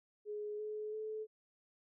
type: tone with pitch steps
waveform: sine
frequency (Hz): 419.1 / 426.2 / 433.4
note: G#4 / G#4 / A4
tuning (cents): +16 / +45 / -26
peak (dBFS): -39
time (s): 0.25-1.27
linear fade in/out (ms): 50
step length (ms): 340
effects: none